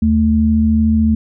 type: tone pair together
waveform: sine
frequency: 78.16 / 220.9 Hz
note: D#2 / A3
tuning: +8 / +7 cents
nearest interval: octave + tritone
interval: 1799 cents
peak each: -15 / -11 dBFS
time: 0.02-1.15 s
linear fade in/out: 5 ms
effects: none